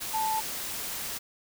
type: tone in noise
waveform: sine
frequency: 878 Hz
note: A5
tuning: 4 cents flat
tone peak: -26 dBFS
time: 0.13-0.41 s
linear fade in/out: 20 ms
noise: white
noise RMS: -35 dBFS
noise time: 0-1.19 s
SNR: +6 dB
effects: none